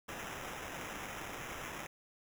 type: noise with sample-and-hold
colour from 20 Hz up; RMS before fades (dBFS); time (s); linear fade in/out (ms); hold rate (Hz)
violet; -44; 0.08-1.87; 10; 4410
effects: none